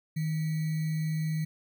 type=tone with sample-and-hold; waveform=sine; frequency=157.5 Hz; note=D#3; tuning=21 cents sharp; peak=-27 dBFS; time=0.16-1.45 s; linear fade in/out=10 ms; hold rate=2100 Hz; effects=none